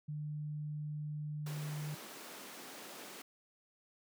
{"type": "tone", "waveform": "sine", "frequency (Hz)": 150, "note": "D3", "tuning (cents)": 37, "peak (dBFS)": -38, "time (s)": [0.08, 1.95], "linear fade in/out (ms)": 10}
{"type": "high-pass noise", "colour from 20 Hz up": "pink", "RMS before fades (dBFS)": -50, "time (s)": [1.46, 3.22], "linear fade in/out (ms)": 5, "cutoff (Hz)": 220, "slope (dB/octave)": 24}
{"effects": []}